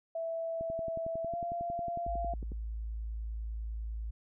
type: tone with pitch glide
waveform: sine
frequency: 659.3 to 688.5 Hz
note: E5 to F5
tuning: 0 to -25 cents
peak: -33 dBFS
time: 0.15-2.34 s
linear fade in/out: 5 ms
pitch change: +75 cents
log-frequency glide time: 1.23-1.36 s
type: click train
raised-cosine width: 3 ms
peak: -31 dBFS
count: 22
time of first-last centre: 0.61-2.519 s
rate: 11 Hz
type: tone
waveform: sine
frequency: 55 Hz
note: A1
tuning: in tune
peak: -35 dBFS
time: 2.07-4.11 s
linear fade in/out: 10 ms
effects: none